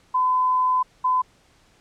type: tone bursts at uneven times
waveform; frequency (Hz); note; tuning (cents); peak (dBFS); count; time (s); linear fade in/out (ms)
sine; 1014; B5; +45; -17; 2; 0.14-0.83 / 1.04-1.22; 10
effects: pink hiss -58 dBFS RMS until 1.8 s + low-pass 8000 Hz 12 dB/octave